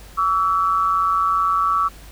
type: tone pair together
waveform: sine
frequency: 1140.7 / 1318.5 Hz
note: C#6 / E6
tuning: +49 / 0 cents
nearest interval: minor third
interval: 251 cents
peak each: -18 / -19 dBFS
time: 0.17-1.89 s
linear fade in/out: 20 ms
effects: added 50 Hz sine -41 dBFS peak until 2.11 s + pink hiss -45 dBFS RMS until 2.11 s